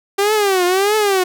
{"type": "tone with vibrato", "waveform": "sawtooth", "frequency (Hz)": 391.4, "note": "G4", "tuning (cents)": -3, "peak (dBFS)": -9, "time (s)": [0.18, 1.24], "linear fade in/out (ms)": 10, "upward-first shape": "triangle", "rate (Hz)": 1.6, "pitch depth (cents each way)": 190, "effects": []}